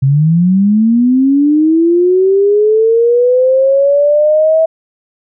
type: linear sweep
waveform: sine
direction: up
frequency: 130.81 to 650 Hz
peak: -6 dBFS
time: 0.02-4.66 s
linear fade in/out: 10 ms
effects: none